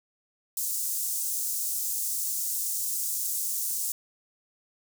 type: high-pass noise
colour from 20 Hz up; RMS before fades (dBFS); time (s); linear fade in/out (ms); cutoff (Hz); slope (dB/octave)
pink; -30; 0.57-3.92; 2; 6900; 24
effects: none